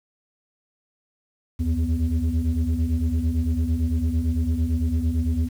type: tone cluster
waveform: sine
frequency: 74.4 / 83.3 / 247.6 Hz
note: D2 / E2 / B3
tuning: +23 / +19 / +5 cents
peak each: -22 / -22 / -25 dBFS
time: 1.59-5.49 s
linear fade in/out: 20 ms
effects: tanh soft clip ceiling -15 dBFS + 8-bit